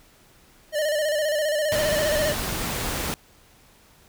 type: tone with vibrato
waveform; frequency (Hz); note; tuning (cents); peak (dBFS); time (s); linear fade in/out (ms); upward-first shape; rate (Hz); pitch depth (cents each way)
square; 605; D#5; -49; -22; 0.72-2.35; 50; square; 15; 51
type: noise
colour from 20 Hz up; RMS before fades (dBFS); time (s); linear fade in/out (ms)
pink; -28; 1.72-3.14; 0
effects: pink hiss -55 dBFS RMS until 4.08 s